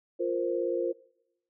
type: chord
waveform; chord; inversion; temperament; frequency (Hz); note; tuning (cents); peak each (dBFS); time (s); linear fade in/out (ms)
sine; F suspended fourth; none; just; 349.2 / 465.6 / 523.8; F4 / Bb4 / C5; 0 / -2 / +2; -30 / -32 / -31; 0.19-0.93; 20
effects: noise-tail reverb RT60 0.9 s tail -24 dB re dry